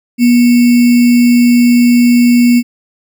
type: tone with sample-and-hold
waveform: sine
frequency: 241.2 Hz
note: B3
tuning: 41 cents flat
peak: -4 dBFS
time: 0.18-2.63 s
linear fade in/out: 50 ms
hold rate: 2450 Hz
effects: none